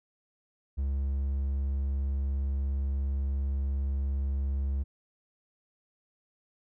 triangle tone, 68.6 Hz, C#2, 17 cents flat, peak -25 dBFS, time 0.77-4.84 s, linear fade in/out 20 ms, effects none

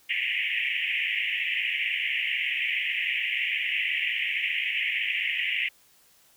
pink band-pass noise, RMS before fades -28 dBFS, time 0.09-5.69 s, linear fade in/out 10 ms, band 1900 to 3000 Hz, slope 96 dB/octave, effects white hiss -60 dBFS RMS until 6.36 s

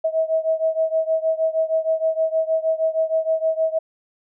sine beating tone pair, 640 / 646.4 Hz, D#5 / E5, +49 / -34 cents, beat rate 6.4 Hz, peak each -20 / -22 dBFS, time 0.04-3.79 s, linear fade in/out 10 ms, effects none

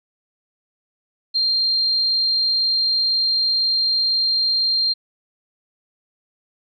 sine tone, 4186 Hz, C8, in tune, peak -16 dBFS, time 1.34-4.94 s, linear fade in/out 20 ms, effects none

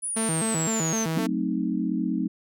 sine linear sweep, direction down, 9956 to 6060 Hz, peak -27 dBFS, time 0.02-1.05 s, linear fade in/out 20 ms
sawtooth tone with vibrato, 189.8 Hz, F#3, 44 cents sharp, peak -21 dBFS, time 0.16-1.27 s, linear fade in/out 10 ms, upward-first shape square, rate 3.9 Hz, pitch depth 280 cents each way
sine chord, F# diminished seventh, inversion none, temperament equal, 185 / 220 / 261.6 / 311.1 Hz, F#3 / A3 / C4 / Eb4, 0 / 0 / 0 / 0 cents, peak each -29 dBFS, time 1.15-2.28 s, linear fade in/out 10 ms
effects none

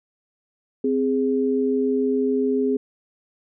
sine tone pair together, 260.5 / 413.5 Hz, C4 / G#4, -7 / -8 cents, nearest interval minor sixth, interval 799 cents, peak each -21 dBFS, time 0.84-2.77 s, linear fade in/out 5 ms, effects none

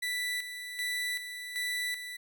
30% pulse tone with tremolo, 1975.5 Hz, B6, in tune, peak -28 dBFS, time 0.02-2.17 s, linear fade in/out 10 ms, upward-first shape square, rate 1.3 Hz, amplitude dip 60%, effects none

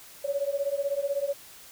sine beating tone pair, 554.4 / 570.4 Hz, C#5 / C#5, 0 / +49 cents, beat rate 16 Hz, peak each -29 dBFS, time 0.24-1.34 s, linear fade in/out 10 ms, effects white hiss -49 dBFS RMS until 1.71 s

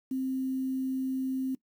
sine tone with quantisation, 262.5 Hz, C4, 6 cents sharp, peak -28 dBFS, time 0.11-1.55 s, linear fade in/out 5 ms, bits 9, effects noise-tail reverb RT60 0.1 s tail -20 dB re dry

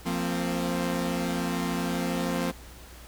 sawtooth chord, F suspended fourth, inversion none, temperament equal with one note detuned, 174.61 / 228.7 / 261.6 Hz, F3 / Bb3 / C4, 0 / -33 / 0 cents, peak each -26 / -29 / -27 dBFS, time 0.05-2.52 s, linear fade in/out 20 ms, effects added 60 Hz sine -46 dBFS peak until 3.07 s + pink hiss -49 dBFS RMS until 3.07 s

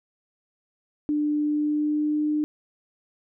sine tone with pitch glide, 297.7 to 301.3 Hz, D4 to D4, +24 to +44 cents, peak -21 dBFS, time 1.09-2.44 s, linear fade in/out 0 ms, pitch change +20 cents, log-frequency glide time 1.42-2.22 s, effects none

